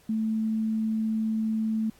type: tone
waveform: sine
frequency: 220 Hz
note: A3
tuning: in tune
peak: -24 dBFS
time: 0.09-1.9 s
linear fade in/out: 5 ms
effects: pink hiss -59 dBFS RMS until 1.99 s + AAC 64 kbps